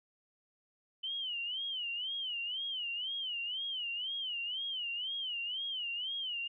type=tone with vibrato; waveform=sine; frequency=3009 Hz; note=F#7; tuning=28 cents sharp; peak=-35 dBFS; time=1.03-6.48 s; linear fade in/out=10 ms; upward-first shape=sine; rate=2 Hz; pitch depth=150 cents each way; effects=none